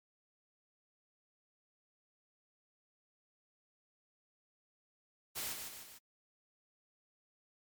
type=noise with echo; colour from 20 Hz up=white; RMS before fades=-40 dBFS; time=5.35-5.54 s; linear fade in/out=20 ms; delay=150 ms; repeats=3; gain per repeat=-5 dB; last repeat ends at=5.99 s; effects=MP3 96 kbps